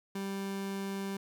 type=tone; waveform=30% pulse; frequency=196 Hz; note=G3; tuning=in tune; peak=-32 dBFS; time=0.15-1.17 s; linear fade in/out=5 ms; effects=none